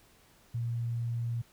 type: tone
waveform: sine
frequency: 117.6 Hz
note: A#2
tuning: 16 cents sharp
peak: -30 dBFS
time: 0.54-1.42 s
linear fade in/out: 10 ms
effects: pink hiss -62 dBFS RMS until 1.52 s